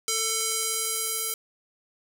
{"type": "tone with band-pass filter sweep", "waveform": "square", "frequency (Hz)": 445.5, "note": "A4", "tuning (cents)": 22, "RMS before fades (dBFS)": -28, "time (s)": [0.08, 1.34], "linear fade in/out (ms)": 2, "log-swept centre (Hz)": [7300, 12000], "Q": 1.3, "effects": []}